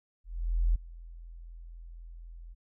sine tone with ADSR envelope, 42 Hz, E1, 33 cents sharp, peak -21 dBFS, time 0.24-2.55 s, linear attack 510 ms, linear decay 10 ms, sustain -22 dB, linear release 28 ms, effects none

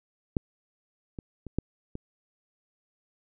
clicks, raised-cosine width 3 ms, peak -12 / -24 / -26 / -13 / -23 dBFS, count 5, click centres 0.368 / 1.188 / 1.467 / 1.586 / 1.954 s, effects none

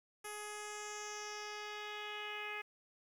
10% pulse tone with low-pass filter sweep, 419.4 Hz, G#4, 17 cents sharp, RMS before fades -45 dBFS, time 0.24-2.62 s, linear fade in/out 10 ms, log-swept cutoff 11000 to 2400 Hz, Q 3.2, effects 11-bit

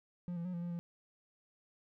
triangle tone with pitch steps, 176.3 / 169.8 / 181.7 / 171.7 / 173.9 / 171.6 Hz, F3 / F3 / F#3 / F3 / F3 / F3, +17 / -48 / -31 / -29 / -7 / -30 cents, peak -35 dBFS, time 0.28-0.79 s, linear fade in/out 0 ms, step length 85 ms, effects none

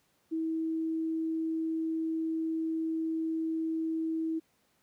sine tone, 322.6 Hz, E4, 37 cents flat, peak -29 dBFS, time 0.31-4.4 s, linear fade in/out 20 ms, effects pink hiss -71 dBFS RMS until 4.82 s + high-pass 100 Hz 12 dB/octave

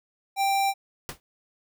square tone, 786 Hz, G5, 4 cents sharp, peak -22 dBFS, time 0.36-0.74 s, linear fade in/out 50 ms
pink noise with exponential decay, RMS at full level -30 dBFS, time 1.09-1.2 s, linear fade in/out 0 ms, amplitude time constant 22 ms
effects none

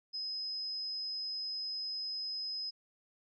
sine tone, 5070 Hz, D#8, 32 cents sharp, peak -36 dBFS, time 0.13-2.71 s, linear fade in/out 20 ms, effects none

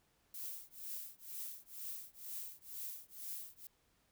violet noise with tremolo, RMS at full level -43 dBFS, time 0.34-3.67 s, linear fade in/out 2 ms, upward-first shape triangle, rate 2.1 Hz, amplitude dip 100%, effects pink hiss -75 dBFS RMS until 4.11 s

